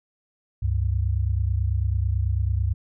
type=tone pair together; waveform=sine; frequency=69.3 / 98.4 Hz; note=C#2 / G2; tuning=0 / +7 cents; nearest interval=tritone; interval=607 cents; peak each=-23 dBFS; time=0.62-2.74 s; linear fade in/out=10 ms; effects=none